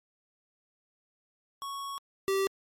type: tone pair in turn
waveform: square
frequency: 1108.7 / 388.6 Hz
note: C#6 / G4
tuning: 0 / -15 cents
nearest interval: octave + tritone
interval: 1815 cents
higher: first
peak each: -36 / -26 dBFS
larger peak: second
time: 1.62-1.98 / 2.28-2.47 s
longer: first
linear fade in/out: 0 ms
effects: MP3 64 kbps